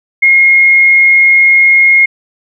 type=tone; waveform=sine; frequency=2148 Hz; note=C7; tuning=45 cents sharp; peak=-3 dBFS; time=0.22-2.06 s; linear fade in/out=10 ms; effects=none